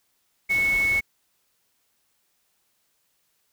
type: tone in noise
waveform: sine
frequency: 2204 Hz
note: C#7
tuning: 11 cents flat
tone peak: -19 dBFS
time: 0.49-1.01 s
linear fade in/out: 20 ms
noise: pink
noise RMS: -36 dBFS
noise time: 0.49-1.01 s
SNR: +14 dB
effects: white hiss -70 dBFS RMS until 3.52 s